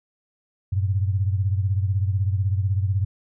sine beating tone pair, 94.9 / 110.9 Hz, F#2 / A2, +44 / +14 cents, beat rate 16 Hz, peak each -20 / -26 dBFS, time 0.72-3.05 s, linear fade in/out 10 ms, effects none

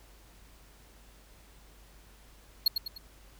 square tone with echo, 4304 Hz, C8, 48 cents sharp, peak -20 dBFS, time 2.66-2.68 s, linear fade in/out 5 ms, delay 100 ms, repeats 3, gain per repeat -7 dB, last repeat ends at 2.98 s, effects added 50 Hz sine -56 dBFS peak until 3.39 s + pink hiss -59 dBFS RMS until 3.39 s

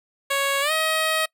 10% pulse tone with pitch glide, 554.4 to 633.2 Hz, C#5 to D#5, 0 to +30 cents, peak -12 dBFS, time 0.3-1.26 s, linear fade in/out 10 ms, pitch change +230 cents, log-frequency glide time 0.61-0.72 s, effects noise-tail reverb RT60 0.1 s tail -24 dB re dry

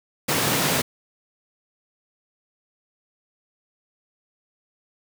pink high-pass noise, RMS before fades -22 dBFS, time 0.28-0.82 s, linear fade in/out 10 ms, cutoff 120 Hz, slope 24 dB/octave, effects none

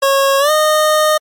25% pulse tone with pitch glide, 548 to 615.1 Hz, C#5 to D#5, -20 to -20 cents, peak -6 dBFS, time 0.02-1.18 s, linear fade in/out 10 ms, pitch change +200 cents, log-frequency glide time 0.39-0.51 s, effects MP3 64 kbps

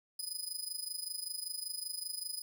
20% pulse tone with amplitude modulation, 4994 Hz, D#8, 6 cents sharp, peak -29 dBFS, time 0.19-2.42 s, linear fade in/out 5 ms, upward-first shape sine, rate 25.2 Hz, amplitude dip 80%, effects none

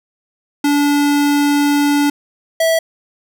square tone pair in turn, 288.7 / 653.4 Hz, D4 / E5, -30 / -15 cents, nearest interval octave + major second, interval 1415 cents, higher second, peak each -12 dBFS, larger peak neither, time 0.64-2.1 / 2.6-2.79 s, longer first, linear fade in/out 5 ms, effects none

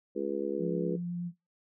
harmonic tone, 69.8 Hz, C#2, 13 cents sharp, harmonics 3 / 4 / 5 / 6 / 7, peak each -39 / -39 / -34 / -35 / -36 dBFS, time 0.15-0.97 s, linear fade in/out 20 ms
sine tone with vibrato, 174.61 Hz, F3, in tune, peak -32 dBFS, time 0.58-1.32 s, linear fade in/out 50 ms, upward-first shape sine, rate 9.6 Hz, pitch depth 8 cents each way
effects noise-tail reverb RT60 0.2 s tail -17 dB re dry

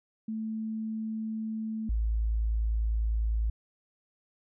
sine tone pair in turn, 220 / 55 Hz, A3 / A1, 0 / 0 cents, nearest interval 2 octaves, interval 2400 cents, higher first, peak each -31 / -25 dBFS, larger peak second, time 0.28-1.89 / 1.89-3.5 s, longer neither, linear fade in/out 5 ms, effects none

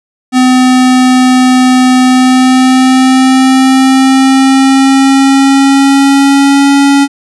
square tone with pitch glide, 254.7 to 279.4 Hz, C4 to C#4, -46 to +14 cents, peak -4 dBFS, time 0.32-7.08 s, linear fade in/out 50 ms, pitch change +160 cents, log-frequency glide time 2.03-6.73 s, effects resampled to 24000 Hz

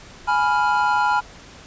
triangle chord, F diminished, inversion first, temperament equal with one note detuned, 836.4 / 987.8 / 1396.9 Hz, Ab5 / Cb6 / F6, +12 / 0 / 0 cents, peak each -18 / -19 / -20 dBFS, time 0.27-1.21 s, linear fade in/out 20 ms, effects pink hiss -43 dBFS RMS until 1.66 s + resampled to 16000 Hz

